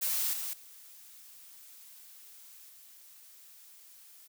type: noise with level steps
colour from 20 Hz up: blue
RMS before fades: -31 / -37 / -53 / -55 dBFS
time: 0.01-4.28 s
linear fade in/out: 20 ms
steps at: 0.33 / 0.53 / 2.69 s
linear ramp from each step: 5 ms
effects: none